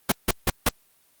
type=noise bursts; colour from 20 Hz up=pink; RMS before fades=-19 dBFS; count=4; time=0.09-0.69 s; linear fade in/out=5 ms; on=30 ms; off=160 ms; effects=white hiss -62 dBFS RMS until 1.2 s + Opus 32 kbps